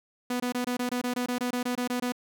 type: tone bursts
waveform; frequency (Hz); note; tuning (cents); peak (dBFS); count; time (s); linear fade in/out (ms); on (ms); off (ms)
sawtooth; 246.9; B3; 0; -23; 15; 0.3-2.122; 5; 100; 23
effects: none